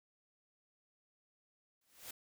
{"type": "noise with exponential growth", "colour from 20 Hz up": "white", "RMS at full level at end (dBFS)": -44, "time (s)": [1.81, 2.11], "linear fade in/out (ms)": 5, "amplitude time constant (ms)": 65, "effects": []}